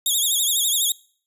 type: tone with vibrato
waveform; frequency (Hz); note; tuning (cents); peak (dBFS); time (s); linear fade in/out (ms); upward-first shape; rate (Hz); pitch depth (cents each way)
10% pulse; 3520; A7; 0; -11; 0.06-0.92; 2; sine; 12; 130
effects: noise-tail reverb RT60 0.5 s tail -23 dB re dry + resampled to 32000 Hz

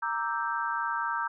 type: chord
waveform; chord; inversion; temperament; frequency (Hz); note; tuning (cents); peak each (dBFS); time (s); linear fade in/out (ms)
sine; E half-diminished seventh; second; equal; 932.3 / 1174.7 / 1318.5 / 1568; Bb5 / D6 / E6 / G6; 0 / 0 / 0 / 0; -32 / -35 / -34 / -33; 0.02-1.28; 10
effects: none

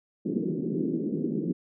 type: band-pass noise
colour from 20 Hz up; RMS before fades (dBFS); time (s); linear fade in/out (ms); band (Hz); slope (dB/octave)
white; -29; 0.25-1.53; 10; 160 to 390; 48
effects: none

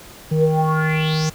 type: tone with low-pass filter sweep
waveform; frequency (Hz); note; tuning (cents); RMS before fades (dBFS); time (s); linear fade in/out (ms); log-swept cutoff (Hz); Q
square; 156.8; D#3; +14; -18; 0.31-1.3; 10; 330 to 6700; 6.1
effects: pink hiss -41 dBFS RMS until 1.34 s

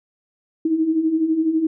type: beating tone pair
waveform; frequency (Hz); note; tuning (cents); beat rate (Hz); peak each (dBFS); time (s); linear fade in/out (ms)
sine; 310 / 322; D#4 / E4; -6 / -41; 12; -24 / -17; 0.65-1.67; 5
effects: none

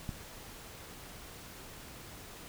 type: click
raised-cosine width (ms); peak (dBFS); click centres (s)
5; -24; 0.092
effects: pink hiss -49 dBFS RMS until 2.48 s

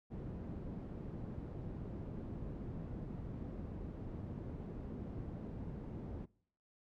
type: low-pass noise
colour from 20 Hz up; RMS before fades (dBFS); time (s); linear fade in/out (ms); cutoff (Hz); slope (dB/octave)
white; -45; 0.1-6.26; 20; 220; 12
effects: noise-tail reverb RT60 0.6 s tail -23 dB re dry

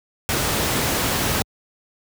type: noise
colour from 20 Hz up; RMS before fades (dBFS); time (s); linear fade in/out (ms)
pink; -21; 0.29-1.42; 0
effects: high-pass 60 Hz 12 dB/octave

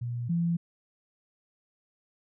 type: tone pair in turn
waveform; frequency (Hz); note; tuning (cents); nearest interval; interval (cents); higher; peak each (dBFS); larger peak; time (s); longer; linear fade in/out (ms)
sine; 120 / 169.85; B2 / F3; -49 / -48; tritone; 601; second; -30 / -24; second; 0.01-0.29 / 0.29-0.57; neither; 10
effects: none

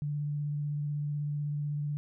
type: tone with vibrato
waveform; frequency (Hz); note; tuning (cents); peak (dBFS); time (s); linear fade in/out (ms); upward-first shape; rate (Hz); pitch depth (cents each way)
sine; 146.83; D3; 0; -30; 0.02-1.97; 0; sine; 16; 14
effects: none

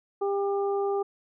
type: harmonic tone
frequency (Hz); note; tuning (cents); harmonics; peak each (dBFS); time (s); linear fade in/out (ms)
398.8; G4; +30; 1 / 2 / 3; -25 / -32 / -38; 0.21-1.03; 10
effects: none

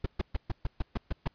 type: noise bursts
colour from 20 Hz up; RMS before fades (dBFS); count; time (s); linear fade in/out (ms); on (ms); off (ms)
brown; -28; 9; 0.04-1.278; 5; 22; 130
effects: pink hiss -69 dBFS RMS until 1.34 s + resampled to 11025 Hz

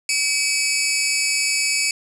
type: tone pair together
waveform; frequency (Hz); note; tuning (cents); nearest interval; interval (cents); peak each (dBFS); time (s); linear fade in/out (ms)
15% pulse; 2284 / 2567; D7 / E7; -49 / -47; major second; 202; -14; 0.09-1.91; 2
effects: resampled to 24000 Hz + 7-bit

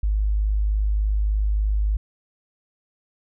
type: tone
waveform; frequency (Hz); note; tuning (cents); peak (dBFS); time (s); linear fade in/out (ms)
sine; 51.7; G#1; -7; -18; 0.03-1.97; 5
effects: none

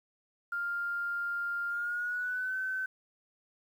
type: tone with pitch glide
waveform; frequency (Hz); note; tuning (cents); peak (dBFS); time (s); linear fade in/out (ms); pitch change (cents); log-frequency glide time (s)
sine; 1400 to 1526.7; F6 to G6; +4 to -46; -31; 0.52-2.86; 5; +150; 1.7-2.56
effects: 10-bit

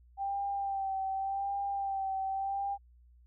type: tone with vibrato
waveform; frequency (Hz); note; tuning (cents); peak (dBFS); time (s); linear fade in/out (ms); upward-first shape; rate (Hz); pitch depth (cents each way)
sine; 784; G5; 0; -31; 0.17-2.78; 50; sine; 0.87; 32
effects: added 60 Hz sine -57 dBFS peak until 3.26 s

